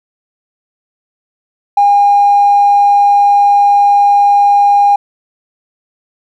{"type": "tone with tanh clipping", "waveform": "triangle", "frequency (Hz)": 811, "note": "G#5", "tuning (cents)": -41, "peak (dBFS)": -4, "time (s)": [1.77, 4.96], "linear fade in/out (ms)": 5, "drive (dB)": 1, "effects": []}